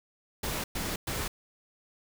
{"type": "noise bursts", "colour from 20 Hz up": "pink", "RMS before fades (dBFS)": -33, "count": 3, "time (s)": [0.43, 1.28], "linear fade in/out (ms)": 5, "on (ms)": 210, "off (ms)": 110, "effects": []}